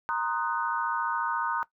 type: chord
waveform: sine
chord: C half-diminished seventh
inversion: third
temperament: equal with one note detuned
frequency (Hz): 932.3 / 1046.5 / 1244.5 / 1493.7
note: Bb5 / C6 / Eb6 / Gb6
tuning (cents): 0 / 0 / 0 / +16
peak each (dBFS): -30 / -36 / -32 / -32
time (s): 0.09-1.63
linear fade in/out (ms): 0
effects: noise-tail reverb RT60 0.1 s tail -17 dB re dry